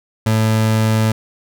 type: tone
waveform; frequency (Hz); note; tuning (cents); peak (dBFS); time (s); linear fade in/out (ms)
30% pulse; 110; A2; 0; -10; 0.26-1.12; 5
effects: none